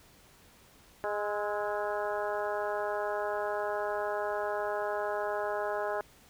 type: harmonic tone with a mistuned harmonic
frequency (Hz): 207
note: G#3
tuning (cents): -5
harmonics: 2 / 3 / 4 / 5 / 6 / 7 / 8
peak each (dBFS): -36 / -34 / -37 / -40 / -43 / -42 / -43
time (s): 1.04-6.01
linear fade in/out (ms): 0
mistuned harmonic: 6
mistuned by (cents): +56
effects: pink hiss -59 dBFS RMS until 6.29 s